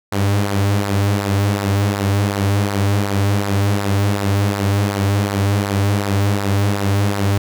sawtooth tone with flanger, 100.3 Hz, G2, 40 cents sharp, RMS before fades -17 dBFS, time 0.12-7.38 s, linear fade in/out 5 ms, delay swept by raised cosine 0.31 to 5.91 ms, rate 2.7 Hz, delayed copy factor -0.55, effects none

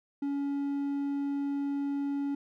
triangle tone, 281.6 Hz, C#4, 27 cents sharp, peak -27 dBFS, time 0.22-2.35 s, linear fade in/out 5 ms, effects none

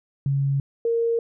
sine tone pair in turn, 138.59 / 463.1 Hz, C#3 / A#4, 0 / -11 cents, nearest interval octave + major sixth, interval 2089 cents, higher second, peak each -19 dBFS, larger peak neither, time 0.26-0.6 / 0.85-1.19 s, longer neither, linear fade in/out 2 ms, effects none

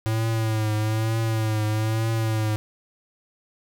square tone with vibrato, 110 Hz, A2, in tune, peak -22 dBFS, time 0.06-2.56 s, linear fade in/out 0 ms, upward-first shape triangle, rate 1.1 Hz, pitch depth 54 cents each way, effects none

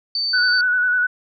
sine tone, 4560 Hz, C#8, 48 cents sharp, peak -19 dBFS, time 0.15-0.61 s, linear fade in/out 2 ms
sine tone with vibrato, 1480 Hz, F#6, in tune, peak -15 dBFS, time 0.33-1.07 s, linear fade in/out 10 ms, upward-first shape square, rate 10 Hz, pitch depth 22 cents each way
effects none

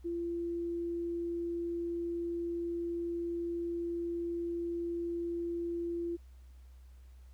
sine tone, 341.5 Hz, F4, 39 cents flat, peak -33 dBFS, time 0.04-6.17 s, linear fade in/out 20 ms, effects added 63 Hz sine -51 dBFS peak until 7.33 s + pink hiss -71 dBFS RMS until 7.33 s

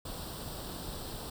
pink noise with comb filter, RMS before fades -41 dBFS, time 0.05-1.3 s, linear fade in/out 5 ms, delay 0.23 ms, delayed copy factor +0.7, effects none

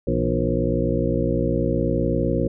harmonic tone with a mistuned harmonic, 59.7 Hz, A#1, 42 cents sharp, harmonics 1 / 2 / 3 / 4 / 5 / 6 / 8 / 9, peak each -27 / -27 / -27 / -27 / -27 / -27 / -27 / -27 dBFS, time 0.07-2.48 s, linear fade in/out 5 ms, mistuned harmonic 3, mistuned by -120 cents, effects none

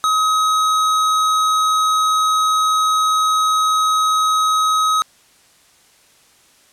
sine tone with hard clipping, 1269 Hz, D#6, 34 cents sharp, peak -15 dBFS, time 0.04-5.02 s, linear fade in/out 0 ms, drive 17 dB, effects white hiss -52 dBFS RMS until 6.72 s + low-pass 10000 Hz 12 dB/octave

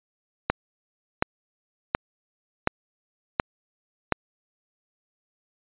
click train, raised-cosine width 0.5 ms, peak -4 dBFS, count 6, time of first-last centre 0.5-4.123 s, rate 1.38 Hz, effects resampled to 8000 Hz

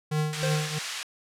square tone with tremolo, 152.9 Hz, D#3, 30 cents flat, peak -23 dBFS, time 0.11-0.79 s, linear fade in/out 10 ms, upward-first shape triangle, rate 3 Hz, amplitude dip 85%
pink band-pass noise, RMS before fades -35 dBFS, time 0.33-1.03 s, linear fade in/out 0 ms, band 1700 to 7800 Hz, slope 12 dB/octave
square tone with exponential decay, 523.3 Hz, C5, in tune, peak -26 dBFS, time 0.43-0.87 s, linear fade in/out 0 ms, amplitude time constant 94 ms
effects low-pass 12000 Hz 12 dB/octave

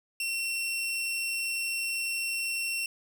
sawtooth tone, 2718 Hz, F7, 48 cents flat, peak -26 dBFS, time 0.2-2.86 s, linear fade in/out 2 ms, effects none

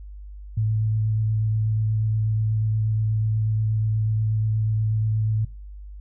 sine tone with vibrato, 108.8 Hz, A2, 19 cents flat, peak -19 dBFS, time 0.57-5.45 s, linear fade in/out 5 ms, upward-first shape triangle, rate 8.3 Hz, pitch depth 17 cents each way, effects noise-tail reverb RT60 0.4 s tail -26 dB re dry + added 50 Hz sine -36 dBFS peak until 6 s

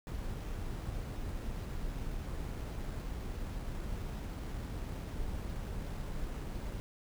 brown noise with sample-and-hold, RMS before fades -39 dBFS, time 0.07-6.8 s, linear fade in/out 0 ms, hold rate 8820 Hz, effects none

